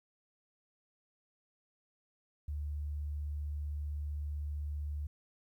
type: tone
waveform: sine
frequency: 73.7 Hz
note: D2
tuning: 7 cents sharp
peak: -35 dBFS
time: 2.48-5.07 s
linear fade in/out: 5 ms
effects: 12-bit